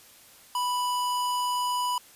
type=tone; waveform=square; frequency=987.8 Hz; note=B5; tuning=in tune; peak=-26 dBFS; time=0.55-1.98 s; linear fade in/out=2 ms; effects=white hiss -53 dBFS RMS until 2.15 s + resampled to 32000 Hz